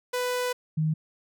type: tone pair in turn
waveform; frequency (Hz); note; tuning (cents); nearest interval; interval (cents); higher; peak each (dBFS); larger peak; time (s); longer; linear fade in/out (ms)
sawtooth / sine; 496.5 / 156.39; B4 / D#3; +9 / +9; octave + minor sixth; 2000; first; -22; neither; 0.13-0.53 / 0.77-0.94; first; 10
effects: none